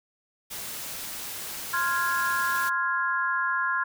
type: noise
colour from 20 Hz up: white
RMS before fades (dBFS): -36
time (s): 0.5-2.7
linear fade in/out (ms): 20
type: chord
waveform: sine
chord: F minor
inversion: second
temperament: equal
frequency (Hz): 1046.5 / 1396.9 / 1661.2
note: C6 / F6 / Ab6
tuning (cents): 0 / 0 / 0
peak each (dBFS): -28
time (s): 1.73-3.84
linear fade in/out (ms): 10
effects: none